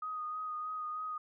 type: tone with vibrato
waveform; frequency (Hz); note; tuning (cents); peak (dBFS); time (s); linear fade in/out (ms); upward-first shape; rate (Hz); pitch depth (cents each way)
sine; 1244.5; D#6; 0; -36; 0.02-1.18; 5; sine; 3.2; 20
effects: none